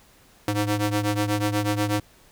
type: ring-modulated tone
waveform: sawtooth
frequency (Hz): 208.2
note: G#3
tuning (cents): +5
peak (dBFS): -15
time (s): 0.48-2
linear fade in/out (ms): 2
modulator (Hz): 100
effects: pink hiss -55 dBFS RMS until 2.31 s